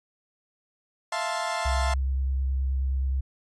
30% pulse chord, F major seventh, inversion third, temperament equal, 659.3 / 698.5 / 880 / 1046.5 Hz, E5 / F5 / A5 / C6, 0 / 0 / 0 / 0 cents, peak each -30 dBFS, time 1.12-1.94 s, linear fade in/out 5 ms
sine tone with vibrato, 66.4 Hz, C2, 26 cents sharp, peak -23 dBFS, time 1.65-3.21 s, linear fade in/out 10 ms, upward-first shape sine, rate 9.5 Hz, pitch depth 18 cents each way
effects resampled to 22050 Hz

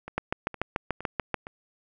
two click trains, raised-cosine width 0.5 ms, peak -23 / -11 dBFS, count 4 / 9, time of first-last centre 0.08-1.469 / 0.18-1.343 s, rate 2.16 / 6.88 Hz, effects none

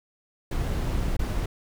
brown noise with dropouts, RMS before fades -26 dBFS, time 0.51-1.46 s, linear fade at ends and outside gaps 5 ms, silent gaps 1.168-1.191 s, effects none

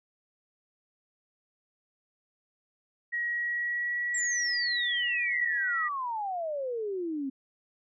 sine tone with pitch glide, 1902 to 1930.8 Hz, A#6 to B6, +34 to -40 cents, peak -28 dBFS, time 3.12-5.89 s, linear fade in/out 20 ms, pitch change +26 cents, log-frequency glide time 3.26-3.97 s
sine exponential sweep, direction down, 7670 to 261.6 Hz, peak -30 dBFS, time 4.14-7.3 s, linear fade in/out 10 ms
effects none

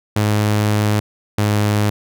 sawtooth tone pair in turn, 105.3 / 104.45 Hz, G#2 / G#2, +24 / +10 cents, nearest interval unison, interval 14 cents, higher first, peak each -10 dBFS, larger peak neither, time 0.16-1 / 1.38-1.9 s, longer first, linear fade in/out 5 ms, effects none

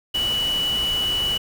sine tone in noise, 2952 Hz, F#7, 5 cents flat, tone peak -20 dBFS, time 0.14-1.38 s, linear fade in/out 10 ms, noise pink, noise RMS -32 dBFS, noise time 0.14-1.38 s, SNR +9 dB, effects none

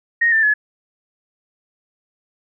sine tone with pitch steps, 1864.7 / 1782.6 / 1704 Hz, A#6 / A6 / G#6, 0 / +22 / +44 cents, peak -12 dBFS, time 0.21-0.54 s, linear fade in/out 10 ms, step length 110 ms, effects none

